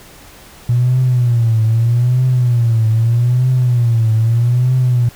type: tone with vibrato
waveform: triangle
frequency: 119.2 Hz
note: A#2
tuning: 39 cents sharp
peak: -6 dBFS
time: 0.69-5.09 s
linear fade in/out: 5 ms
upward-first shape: triangle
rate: 0.8 Hz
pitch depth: 140 cents each way
effects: tanh soft clip ceiling -7 dBFS + pink hiss -40 dBFS RMS until 5.15 s